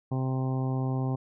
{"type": "harmonic tone", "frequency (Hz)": 130.81, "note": "C3", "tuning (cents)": 0, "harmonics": [1, 2, 3, 4, 5, 6, 7, 8], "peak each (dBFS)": [-27, -33, -39, -43, -44, -41, -46, -46], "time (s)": [0.11, 1.16], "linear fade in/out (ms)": 10, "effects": []}